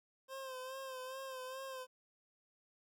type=tone with vibrato; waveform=25% pulse; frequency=523.3 Hz; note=C5; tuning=in tune; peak=-40 dBFS; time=0.28-1.87 s; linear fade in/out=50 ms; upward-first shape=sine; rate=2.4 Hz; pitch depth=46 cents each way; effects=13-bit